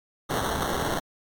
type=noise with sample-and-hold; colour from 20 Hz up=violet; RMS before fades=-27 dBFS; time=0.29-1 s; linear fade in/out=20 ms; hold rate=2450 Hz; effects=MP3 96 kbps